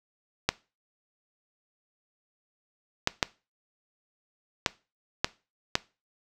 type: clicks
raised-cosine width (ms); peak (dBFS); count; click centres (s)
0.2; -4; 6; 0.49 / 3.074 / 3.228 / 4.662 / 5.245 / 5.754
effects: noise-tail reverb RT60 0.3 s tail -20 dB re dry